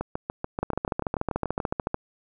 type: two click trains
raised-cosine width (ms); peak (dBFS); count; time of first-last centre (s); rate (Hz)
1; -14 / -11; 12 / 19; 0.01-1.602 / 0.63-1.944; 6.91 / 13.7
effects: none